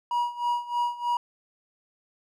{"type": "tone with tremolo", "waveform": "triangle", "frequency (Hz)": 961, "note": "B5", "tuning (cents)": -48, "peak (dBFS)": -20, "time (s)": [0.11, 1.17], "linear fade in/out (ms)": 2, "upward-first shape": "sine", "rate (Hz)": 3.2, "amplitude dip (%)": 85, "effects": []}